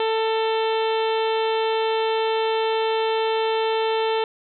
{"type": "harmonic tone", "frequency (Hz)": 444.5, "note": "A4", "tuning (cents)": 18, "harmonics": [1, 2, 3, 4, 5, 6, 7, 8, 9], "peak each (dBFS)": [-21, -25, -34, -36, -38, -35, -35, -36, -41], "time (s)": [0, 4.24], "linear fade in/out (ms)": 2, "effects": []}